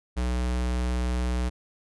square tone, 61.5 Hz, B1, 7 cents flat, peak -25 dBFS, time 0.16-1.5 s, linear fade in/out 20 ms, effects resampled to 24000 Hz

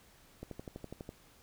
click train, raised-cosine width 2 ms, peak -29 dBFS, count 9, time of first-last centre 0.43-1.091 s, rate 12.1 Hz, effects pink hiss -62 dBFS RMS until 1.42 s

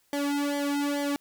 sawtooth tone with flanger, 286.1 Hz, D4, 45 cents flat, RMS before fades -28 dBFS, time 0.13-1.16 s, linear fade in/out 0 ms, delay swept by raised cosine 0.75 to 1.75 ms, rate 2.3 Hz, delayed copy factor -0.95, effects white hiss -67 dBFS RMS until 1.2 s

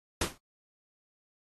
pink noise with exponential decay, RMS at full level -24 dBFS, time 0.21-0.38 s, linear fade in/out 5 ms, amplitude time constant 35 ms, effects AAC 32 kbps

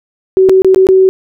sine tone with dropouts, 378.3 Hz, F#4, 38 cents sharp, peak -3 dBFS, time 0.37-1.09 s, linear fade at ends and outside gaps 0 ms, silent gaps 0.489-0.495 / 0.62-0.646 / 0.746-0.76 / 0.869-0.888 s, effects none

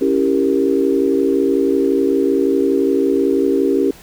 sine chord, C# diminished seventh, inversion none, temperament equal with one note detuned, 277.2 / 329.6 / 395 / 466.2 Hz, C#4 / E4 / G4 / Bb4, 0 / 0 / +13 / 0 cents, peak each -17 / -20 / -16 / -21 dBFS, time 0.01-3.91 s, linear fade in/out 5 ms, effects pink hiss -42 dBFS RMS until 4.02 s

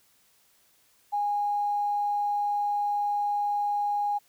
triangle tone with tanh clipping, 822 Hz, G#5, 18 cents flat, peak -24 dBFS, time 1.12-4.19 s, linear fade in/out 20 ms, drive 3 dB, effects white hiss -64 dBFS RMS until 4.28 s

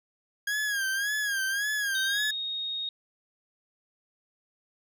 40% pulse tone with vibrato, 1632 Hz, G#6, 31 cents flat, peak -26 dBFS, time 0.47-2.31 s, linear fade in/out 5 ms, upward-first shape sine, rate 1.8 Hz, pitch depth 86 cents each way
sine tone, 3729 Hz, A#7, in tune, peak -30 dBFS, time 1.95-2.89 s, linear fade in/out 2 ms
effects none

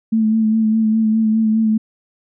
sine tone with vibrato, 220 Hz, A3, in tune, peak -12 dBFS, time 0.12-1.78 s, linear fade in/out 10 ms, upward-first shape sine, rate 4.9 Hz, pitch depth 28 cents each way, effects none

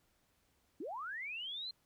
sine linear sweep, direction up, 254.9 to 4196 Hz, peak -40 dBFS, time 0.8-1.71 s, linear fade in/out 5 ms, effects pink hiss -75 dBFS RMS until 1.85 s

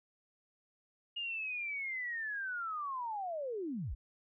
sine linear sweep, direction down, 2859 to 33.66 Hz, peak -36 dBFS, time 1.16-3.95 s, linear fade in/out 10 ms, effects none

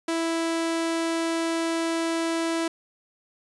sawtooth tone, 330 Hz, E4, 2 cents sharp, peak -20 dBFS, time 0.08-2.68 s, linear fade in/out 5 ms, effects resampled to 24000 Hz

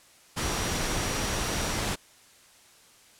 sine tone in noise, 5750 Hz, F8, 50 cents sharp, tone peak -40 dBFS, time 0.4-1.78 s, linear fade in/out 20 ms, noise pink, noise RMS -29 dBFS, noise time 0.36-1.96 s, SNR -14 dB, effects white hiss -56 dBFS RMS until 3.19 s + low-pass 10000 Hz 12 dB/octave

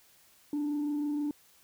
sine tone with frequency modulation, 293.7 Hz, D4, in tune, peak -27 dBFS, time 0.53-1.31 s, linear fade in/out 2 ms, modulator 26.3 Hz, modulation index 0.23, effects tanh soft clip ceiling -27 dBFS + white hiss -62 dBFS RMS until 1.63 s

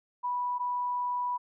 sine tone pair in turn, 983 / 983 Hz, B5 / B5, -8 / -8 cents, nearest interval unison, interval 0 cents, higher neither, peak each -28 dBFS, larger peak neither, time 0.23-0.59 / 0.59-1.38 s, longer second, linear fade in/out 20 ms, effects none

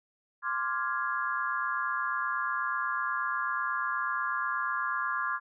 sine chord, D half-diminished seventh, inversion third, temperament equal, 1046.5 / 1174.7 / 1396.9 / 1661.2 Hz, C6 / D6 / F6 / Ab6, 0 / 0 / 0 / 0 cents, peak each -34 dBFS, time 0.42-5.4 s, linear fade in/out 50 ms, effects none

